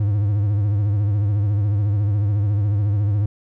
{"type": "tone with vibrato", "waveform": "triangle", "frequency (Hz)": 102.6, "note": "G#2", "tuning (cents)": -21, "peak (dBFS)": -14, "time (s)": [0, 3.26], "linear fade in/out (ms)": 5, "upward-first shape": "triangle", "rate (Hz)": 14, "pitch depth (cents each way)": 93, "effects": []}